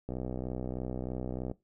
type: click train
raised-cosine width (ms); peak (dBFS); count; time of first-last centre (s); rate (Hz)
2; -23; 91; 0.09-1.514; 63.2
effects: noise-tail reverb RT60 0.2 s tail -19 dB re dry

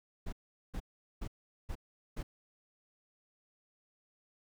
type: noise bursts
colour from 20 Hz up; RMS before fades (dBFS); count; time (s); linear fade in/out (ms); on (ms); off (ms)
brown; -38; 5; 0.26-2.23; 10; 66; 410
effects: none

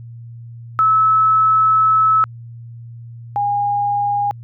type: tone pair in turn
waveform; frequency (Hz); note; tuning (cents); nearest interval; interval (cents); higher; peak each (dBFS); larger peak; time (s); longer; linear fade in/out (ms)
sine; 1300 / 815.7; E6 / G#5; -24 / -31; minor sixth; 807; first; -10 / -15; first; 0.79-2.24 / 3.36-4.31; first; 0
effects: added 117 Hz sine -32 dBFS peak until 4.43 s

